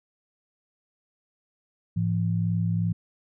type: tone pair together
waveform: sine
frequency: 107.1 / 169.81 Hz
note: A2 / F3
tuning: -46 / -48 cents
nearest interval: minor sixth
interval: 798 cents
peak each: -25 dBFS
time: 1.96-2.93 s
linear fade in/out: 10 ms
effects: none